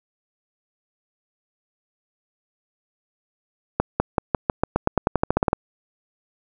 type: accelerating click train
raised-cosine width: 1 ms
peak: -3 dBFS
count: 17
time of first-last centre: 3.8-5.531 s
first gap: 200 ms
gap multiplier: 0.91
effects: none